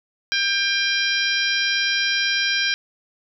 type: harmonic tone with a mistuned harmonic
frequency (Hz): 796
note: G5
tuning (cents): +26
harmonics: 2 / 3 / 4 / 5 / 6 / 7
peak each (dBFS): -23 / -25 / -26 / -27 / -28 / -28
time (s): 0.32-2.74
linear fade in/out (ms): 0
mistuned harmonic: 6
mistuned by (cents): +48
effects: none